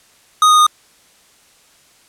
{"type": "tone with pitch steps", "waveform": "square", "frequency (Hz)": [1244.5, 1235.9, 1227.4], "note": ["D#6", "D#6", "D#6"], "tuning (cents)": [0, -12, -24], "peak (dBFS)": -8, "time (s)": [0.42, 0.666], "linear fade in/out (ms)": 2, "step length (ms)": 82, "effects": ["white hiss -51 dBFS RMS until 2.08 s", "low-pass 10000 Hz 12 dB/octave"]}